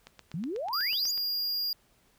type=click train; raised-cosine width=0.2 ms; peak=-28 dBFS; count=10; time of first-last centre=0.07-1.177 s; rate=8.13 Hz
type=exponential sweep; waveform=sine; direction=up; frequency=147.4 to 7200 Hz; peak=-31 dBFS; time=0.34-1.11 s; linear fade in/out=2 ms
type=tone; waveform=square; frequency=4829 Hz; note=D8; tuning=47 cents sharp; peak=-29 dBFS; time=0.73-1.73 s; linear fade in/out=2 ms
effects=pink hiss -66 dBFS RMS until 2.18 s